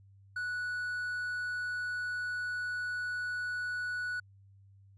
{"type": "tone with hard clipping", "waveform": "triangle", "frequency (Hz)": 1474, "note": "F#6", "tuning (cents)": -7, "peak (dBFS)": -34, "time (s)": [0.36, 4.2], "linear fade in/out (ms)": 5, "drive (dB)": 6, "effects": ["added 98 Hz sine -56 dBFS peak until 4.97 s", "resampled to 24000 Hz"]}